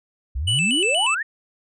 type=exponential sweep; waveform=sine; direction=up; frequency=58.27 to 1900 Hz; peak=-22 dBFS; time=0.35-1.23 s; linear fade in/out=10 ms
type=tone with vibrato; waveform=square; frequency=2796 Hz; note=F7; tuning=1 cent sharp; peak=-19 dBFS; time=0.47-1.15 s; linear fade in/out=10 ms; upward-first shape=square; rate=4.2 Hz; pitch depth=100 cents each way
effects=resampled to 22050 Hz